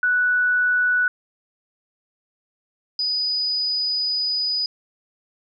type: tone pair in turn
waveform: sine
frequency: 1479 / 4965 Hz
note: F#6 / D#8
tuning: -1 / -5 cents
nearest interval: octave + major sixth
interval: 2096 cents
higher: second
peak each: -16 / -20 dBFS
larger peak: first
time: 0.03-1.08 / 2.99-4.66 s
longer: second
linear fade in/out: 2 ms
effects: none